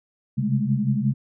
sine tone cluster, 131.4 / 137 / 203.1 / 214.4 Hz, C3 / C#3 / G#3 / A3, +8 / -20 / -38 / -45 cents, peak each -25 dBFS, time 0.37-1.14 s, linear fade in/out 20 ms, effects none

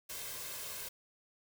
white noise with comb filter, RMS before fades -43 dBFS, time 0.09-0.89 s, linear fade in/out 10 ms, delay 1.9 ms, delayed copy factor +0.55, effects none

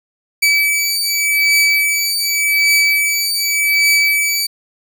sawtooth beating tone pair, 2296 / 2296.86 Hz, D7 / D7, -40 / -39 cents, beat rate 0.86 Hz, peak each -12 dBFS, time 0.42-4.47 s, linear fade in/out 10 ms, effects none

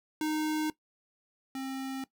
square tone pair in turn, 308.7 / 266.4 Hz, D#4 / C4, -14 / +31 cents, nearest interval minor third, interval 255 cents, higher first, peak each -29 / -35 dBFS, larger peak first, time 0.21-0.7 / 1.55-2.04 s, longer neither, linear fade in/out 2 ms, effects noise-tail reverb RT60 0.1 s tail -18 dB re dry

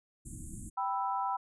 pink band-stop noise, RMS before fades -43 dBFS, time 0.25-0.7 s, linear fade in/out 10 ms, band 330 to 7000 Hz, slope 96 dB/octave
sine chord, E minor, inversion first, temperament equal, 784 / 987.8 / 1318.5 Hz, G5 / B5 / E6, 0 / 0 / 0 cents, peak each -34 / -33 / -38 dBFS, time 0.77-1.37 s, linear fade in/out 10 ms
effects resampled to 24000 Hz

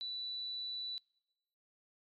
sine tone, 3963 Hz, B7, 5 cents sharp, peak -38 dBFS, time 0.01-0.98 s, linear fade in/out 0 ms, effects noise-tail reverb RT60 0.9 s tail -25 dB re dry + MP3 96 kbps

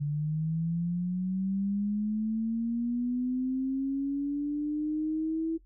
sine linear sweep, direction up, 143.7 to 327.8 Hz, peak -27 dBFS, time 0-5.58 s, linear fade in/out 20 ms, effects noise-tail reverb RT60 0.1 s tail -17 dB re dry + added 44 Hz sine -55 dBFS peak until 5.65 s

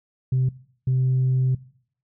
sine tone bursts at uneven times, 129.4 Hz, C3, 19 cents flat, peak -16 dBFS, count 2, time 0.32-0.49 / 0.87-1.55 s, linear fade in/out 5 ms, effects noise-tail reverb RT60 0.6 s tail -21 dB re dry + tanh soft clip ceiling -15 dBFS

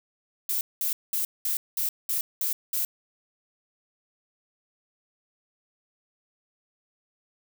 violet noise bursts, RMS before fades -27 dBFS, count 8, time 0.49-2.85 s, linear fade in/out 2 ms, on 120 ms, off 200 ms, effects none

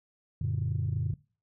sine chord, Gb augmented, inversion none, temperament just, 92.5 / 115.62 / 144.53 Hz, Gb2 / Bb2 / D3, 0 / -14 / -27 cents, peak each -31 dBFS, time 0.41-1.14 s, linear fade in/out 5 ms, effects noise-tail reverb RT60 0.4 s tail -23 dB re dry + tanh soft clip ceiling -21 dBFS

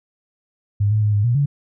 sine tone with pitch steps, 102.1 / 107.2 / 105.1 / 102.8 / 119.7 / 142.4 Hz, G#2 / A2 / G#2 / G#2 / A#2 / C#3, -29 / -45 / +21 / -17 / +46 / +47 cents, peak -14 dBFS, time 0.8-1.46 s, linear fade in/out 10 ms, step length 110 ms, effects none

